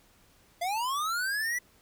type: linear sweep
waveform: square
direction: up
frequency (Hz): 671 to 1985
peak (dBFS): -29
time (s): 0.61-1.59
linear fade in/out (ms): 10
effects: pink hiss -62 dBFS RMS until 1.81 s